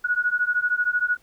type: beating tone pair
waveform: sine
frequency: 1454 / 1467 Hz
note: F#6 / F#6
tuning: -31 / -15 cents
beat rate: 13 Hz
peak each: -23 dBFS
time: 0.04-1.17 s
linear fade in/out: 10 ms
effects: pink hiss -60 dBFS RMS until 1.22 s